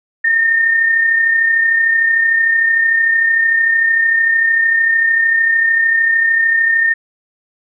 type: tone with amplitude modulation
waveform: sine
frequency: 1822 Hz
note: A#6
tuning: 40 cents flat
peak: -8 dBFS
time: 0.24-6.94 s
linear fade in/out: 10 ms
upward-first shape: sine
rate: 33.3 Hz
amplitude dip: 40%
effects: none